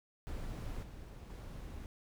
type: noise with level steps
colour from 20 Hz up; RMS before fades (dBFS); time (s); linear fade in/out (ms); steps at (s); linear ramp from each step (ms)
brown; -42 / -49 / -46; 0.27-1.86; 0; 0.82 / 1.29; 20
effects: none